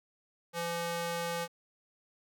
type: tone with high-pass filter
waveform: square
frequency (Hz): 170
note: F3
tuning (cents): -46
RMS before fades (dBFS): -35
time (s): 0.53-1.48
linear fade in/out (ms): 50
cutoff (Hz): 440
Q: 0.81
effects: none